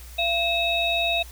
sine tone cluster, 681 / 2603 / 3783 Hz, F5 / E7 / A#7, -44 / -22 / +25 cents, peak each -25 / -25 / -25 dBFS, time 0.18-1.23 s, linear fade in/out 10 ms, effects added 60 Hz sine -40 dBFS peak until 1.31 s + white hiss -47 dBFS RMS until 1.31 s

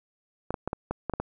clicks, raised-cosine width 1 ms, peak -15 dBFS, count 8, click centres 0.506 / 0.542 / 0.676 / 0.731 / 0.91 / 1.097 / 1.137 / 1.2 s, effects none

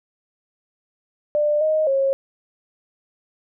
sine tone with pitch steps, 595 / 623 / 543 Hz, D5 / D#5 / C#5, +22 / +2 / -36 cents, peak -16 dBFS, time 1.35-2.13 s, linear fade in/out 0 ms, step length 260 ms, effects none

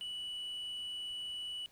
sine tone, 2955 Hz, F#7, 3 cents flat, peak -36 dBFS, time 0.01-1.66 s, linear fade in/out 0 ms, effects tanh soft clip ceiling -38 dBFS + pink hiss -65 dBFS RMS until 1.71 s

